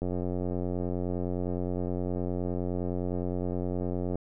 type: click train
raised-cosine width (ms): 2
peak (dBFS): -19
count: 372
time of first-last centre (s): 0.02-4.156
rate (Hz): 89.7
effects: none